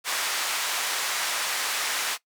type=band-pass noise; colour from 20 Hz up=pink; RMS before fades=-28 dBFS; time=0.04-2.18 s; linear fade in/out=50 ms; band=1100 to 11000 Hz; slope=12 dB/octave; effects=noise-tail reverb RT60 0.1 s tail -19 dB re dry